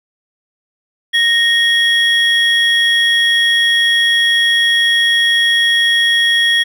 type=tone pair together; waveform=triangle; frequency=1860 / 3314 Hz; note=A#6 / G#7; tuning=-4 / -4 cents; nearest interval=minor seventh; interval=1000 cents; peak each=-11 dBFS; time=1.13-6.64 s; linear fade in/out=20 ms; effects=none